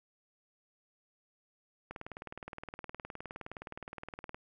click train, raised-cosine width 0.5 ms, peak -27 dBFS, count 48, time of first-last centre 1.91-4.345 s, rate 19.3 Hz, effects none

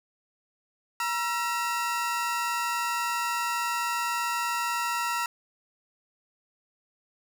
30% pulse tone pair together, 951.8 / 1350 Hz, A#5 / E6, +36 / +41 cents, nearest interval tritone, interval 605 cents, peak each -27 dBFS, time 1-5.26 s, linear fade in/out 2 ms, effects none

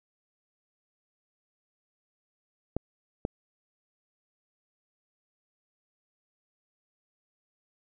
clicks, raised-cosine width 2 ms, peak -15 dBFS, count 2, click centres 2.766 / 3.251 s, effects none

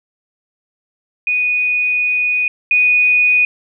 sine tone pair in turn, 2476 / 2476 Hz, D#7 / D#7, -9 / -9 cents, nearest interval unison, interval 0 cents, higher neither, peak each -13 / -9 dBFS, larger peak second, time 1.27-2.48 / 2.71-3.45 s, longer first, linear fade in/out 2 ms, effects none

